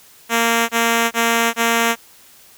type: tone bursts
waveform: 5% pulse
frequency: 231 Hz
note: A#3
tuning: 16 cents flat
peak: -3 dBFS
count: 4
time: 0.29-1.959 s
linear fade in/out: 50 ms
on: 400 ms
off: 23 ms
effects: white hiss -47 dBFS RMS until 2.57 s